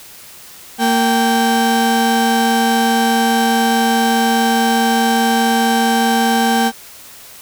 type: tone pair together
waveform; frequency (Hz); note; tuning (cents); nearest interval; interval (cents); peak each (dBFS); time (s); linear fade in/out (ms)
35% pulse; 230 / 782.6; A#3 / G5; -23 / -3; octave + major sixth; 2120; -13; 0.78-6.72; 50
effects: white hiss -38 dBFS RMS until 7.41 s